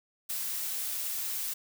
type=noise; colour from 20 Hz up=blue; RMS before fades=-34 dBFS; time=0.29-1.54 s; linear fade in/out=10 ms; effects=none